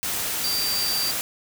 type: tone in noise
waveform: sine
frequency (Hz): 4695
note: D8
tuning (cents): -1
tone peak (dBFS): -24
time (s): 0.44-1.11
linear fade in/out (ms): 0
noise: white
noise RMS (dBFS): -27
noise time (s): 0.03-1.21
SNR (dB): 0
effects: none